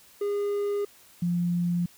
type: tone pair in turn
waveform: triangle / sine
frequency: 407.7 / 174.36 Hz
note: G#4 / F3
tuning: -32 / -3 cents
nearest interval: octave + minor third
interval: 1471 cents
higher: first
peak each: -23 dBFS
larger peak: neither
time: 0.21-0.85 / 1.22-1.86 s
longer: neither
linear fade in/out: 5 ms
effects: white hiss -55 dBFS RMS until 1.97 s